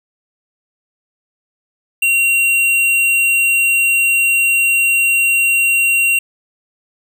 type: tone with tanh clipping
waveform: sine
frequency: 2750 Hz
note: F7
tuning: 27 cents flat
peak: -12 dBFS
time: 2.02-6.19 s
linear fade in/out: 5 ms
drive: 18 dB
effects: none